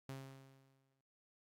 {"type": "tone with exponential decay", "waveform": "sawtooth", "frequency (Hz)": 134.7, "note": "C#3", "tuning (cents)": -49, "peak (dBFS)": -40, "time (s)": [0.09, 1.01], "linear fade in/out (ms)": 2, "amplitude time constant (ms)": 200, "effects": ["AAC 64 kbps"]}